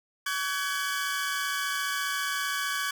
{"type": "tone cluster", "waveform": "sawtooth", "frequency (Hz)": [1135, 1521, 1675], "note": ["C#6", "F#6", "G#6"], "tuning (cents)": [41, 47, 14], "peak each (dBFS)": -29, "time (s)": [0.26, 2.91], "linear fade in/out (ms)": 5, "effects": []}